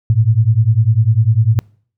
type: beating tone pair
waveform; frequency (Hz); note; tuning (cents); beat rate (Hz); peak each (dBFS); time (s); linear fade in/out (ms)
sine; 106.2 / 116.2; G#2 / A#2; +39 / -5; 10; -12; 0.1-1.59; 0
effects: noise-tail reverb RT60 0.5 s tail -26 dB re dry